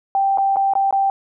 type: tone with dropouts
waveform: sine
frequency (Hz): 784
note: G5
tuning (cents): 0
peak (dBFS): -14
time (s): 0.15-1.1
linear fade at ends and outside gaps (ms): 1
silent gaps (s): 0.375-0.383 / 0.56-0.568 / 0.736-0.753 / 0.909-0.926
effects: none